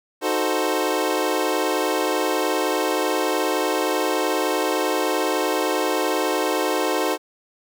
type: chord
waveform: 25% pulse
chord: D# diminished seventh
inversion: none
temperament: equal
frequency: 311.1 / 370 / 440 / 523.3 Hz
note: D#4 / F#4 / A4 / C5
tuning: 0 / 0 / 0 / 0 cents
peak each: -22 dBFS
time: 0.21-7.18 s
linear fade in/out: 50 ms
effects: none